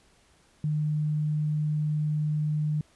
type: tone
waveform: sine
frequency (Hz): 151.6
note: D#3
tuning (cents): -45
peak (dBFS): -24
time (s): 0.64-2.81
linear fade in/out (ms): 2
effects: pink hiss -62 dBFS RMS until 2.95 s + resampled to 24000 Hz